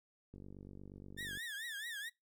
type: click train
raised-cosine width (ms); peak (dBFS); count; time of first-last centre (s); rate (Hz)
3; -39; 51; 0.34-1.373; 48.4
type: tone with vibrato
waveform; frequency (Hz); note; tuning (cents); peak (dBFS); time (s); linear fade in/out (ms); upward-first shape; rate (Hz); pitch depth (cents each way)
30% pulse; 1760; A6; 0; -39; 1.17-2.1; 20; triangle; 4.6; 180
effects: noise-tail reverb RT60 0.2 s tail -23 dB re dry